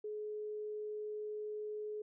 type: tone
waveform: sine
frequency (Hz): 423.7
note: G#4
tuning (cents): +35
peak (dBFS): -39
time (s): 0.04-2.02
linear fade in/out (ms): 5
effects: none